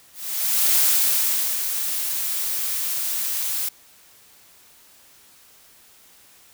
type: noise with ADSR envelope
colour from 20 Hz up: blue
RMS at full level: -17 dBFS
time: 0.13-3.69 s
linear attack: 620 ms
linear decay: 840 ms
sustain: -8 dB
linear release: 7 ms
effects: white hiss -52 dBFS RMS until 6.53 s